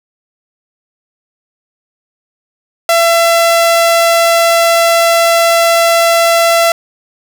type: tone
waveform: sawtooth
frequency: 673 Hz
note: E5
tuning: 36 cents sharp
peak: -3 dBFS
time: 2.89-6.72 s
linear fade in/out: 2 ms
effects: none